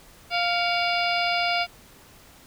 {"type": "harmonic tone with a mistuned harmonic", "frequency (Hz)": 698.5, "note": "F5", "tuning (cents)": 0, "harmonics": [1, 2, 3, 4, 5, 6, 7], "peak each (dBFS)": [-25, -30, -28, -30, -35, -36, -31], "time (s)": [0.3, 1.67], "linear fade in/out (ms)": 50, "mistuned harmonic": 3, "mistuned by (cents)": 130, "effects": ["pink hiss -51 dBFS RMS until 2.46 s"]}